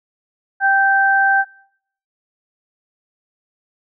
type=tone pair together; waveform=sine; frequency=784 / 1560.8 Hz; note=G5 / G6; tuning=0 / -8 cents; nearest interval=octave; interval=1192 cents; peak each=-15 / -13 dBFS; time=0.6-1.45 s; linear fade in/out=50 ms; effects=noise-tail reverb RT60 0.7 s tail -25 dB re dry